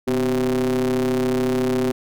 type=ring-modulated tone; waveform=square; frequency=66.8 Hz; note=C2; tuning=36 cents sharp; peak=-16 dBFS; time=0.07-1.92 s; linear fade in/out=10 ms; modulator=317 Hz; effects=none